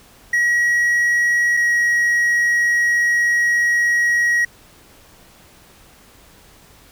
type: tone pair in turn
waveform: triangle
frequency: 1910 / 1901.7 Hz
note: A#6 / A#6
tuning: +42 / +34 cents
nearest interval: unison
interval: 8 cents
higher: first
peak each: -12 dBFS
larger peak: neither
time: 0.33-1.57 / 1.57-4.45 s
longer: second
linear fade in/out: 5 ms
effects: pink hiss -48 dBFS RMS until 6.91 s